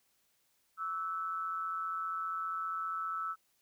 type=tone with amplitude modulation; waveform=sine; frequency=1315 Hz; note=E6; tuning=5 cents flat; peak=-31 dBFS; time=0.77-3.36 s; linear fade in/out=50 ms; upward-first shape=sine; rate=175 Hz; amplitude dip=65%; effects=white hiss -74 dBFS RMS until 3.61 s